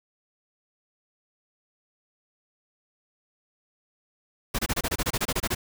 pink noise bursts, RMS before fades -26 dBFS, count 14, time 4.54-5.55 s, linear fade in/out 10 ms, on 48 ms, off 26 ms, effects none

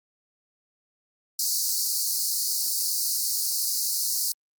pink high-pass noise, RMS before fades -26 dBFS, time 1.39-4.32 s, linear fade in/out 2 ms, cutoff 4300 Hz, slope 96 dB/octave, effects Opus 48 kbps

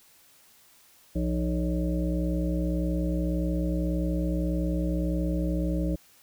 harmonic tone with a mistuned harmonic, 61.74 Hz, B1, in tune, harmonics 1 / 3 / 5 / 7 / 9 / 10, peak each -28 / -29 / -31 / -43 / -36 / -43 dBFS, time 1.15-5.96 s, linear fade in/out 10 ms, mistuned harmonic 3, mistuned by -130 cents, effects white hiss -58 dBFS RMS until 6.22 s

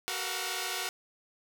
5% pulse tone cluster, 376.4 / 457.6 / 483.3 / 718 / 1325 Hz, F#4 / A#4 / B4 / F5 / E6, +30 / -32 / -38 / +48 / +9 cents, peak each -26 / -29 / -31 / -25 / -31 dBFS, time 0.08-0.89 s, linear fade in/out 0 ms, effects none

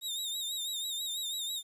sawtooth tone with vibrato, 3729 Hz, A#7, in tune, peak -31 dBFS, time 0.01-1.63 s, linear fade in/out 50 ms, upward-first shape sine, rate 6.1 Hz, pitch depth 72 cents each way, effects resampled to 32000 Hz + 11-bit

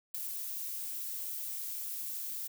violet noise with ADSR envelope, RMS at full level -34 dBFS, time 0.14-2.48 s, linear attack 8 ms, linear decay 7 ms, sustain -5 dB, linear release 13 ms, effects none

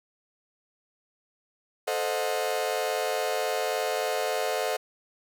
40% pulse chord, A diminished seventh, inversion none, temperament equal with one note detuned, 440 / 523.3 / 622.3 / 726 Hz, A4 / C5 / Eb5 / Gb5, 0 / 0 / 0 / -33 cents, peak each -31 dBFS, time 1.87-4.77 s, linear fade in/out 10 ms, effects none

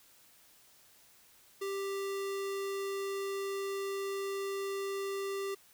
square tone, 393.4 Hz, G4, 6 cents sharp, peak -35 dBFS, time 1.61-5.55 s, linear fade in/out 10 ms, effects white hiss -62 dBFS RMS until 5.73 s

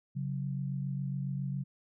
sine tone pair together, 137.73 / 185 Hz, C#3 / F#3, -11 / 0 cents, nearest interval perfect fourth, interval 511 cents, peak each -33 / -38 dBFS, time 0.15-1.64 s, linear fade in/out 20 ms, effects none

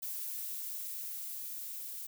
violet noise with level ramp, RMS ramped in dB -39 to -43 dBFS, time 0.02-2.07 s, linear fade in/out 10 ms, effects none

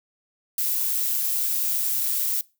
violet noise with amplitude modulation, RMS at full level -23 dBFS, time 0.58-2.41 s, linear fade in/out 2 ms, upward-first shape sine, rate 130 Hz, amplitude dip 30%, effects noise-tail reverb RT60 0.3 s tail -23 dB re dry

